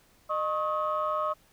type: tone cluster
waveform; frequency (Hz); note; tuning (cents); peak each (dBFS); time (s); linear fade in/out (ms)
sine; 613 / 1092 / 1266; D#5 / C#6 / D#6; -26 / -26 / +30; -30; 0.29-1.34; 20
effects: tanh soft clip ceiling -19 dBFS + pink hiss -62 dBFS RMS until 1.52 s